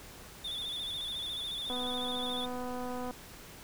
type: tone with vibrato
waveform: triangle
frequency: 3520 Hz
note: A7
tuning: in tune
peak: -34 dBFS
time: 0.44-2.46 s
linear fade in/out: 10 ms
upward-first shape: square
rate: 14 Hz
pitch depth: 45 cents each way
type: click train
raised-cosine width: 1 ms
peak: -27 dBFS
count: 352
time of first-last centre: 1.7-3.11 s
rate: 249 Hz
effects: pink hiss -50 dBFS RMS until 3.63 s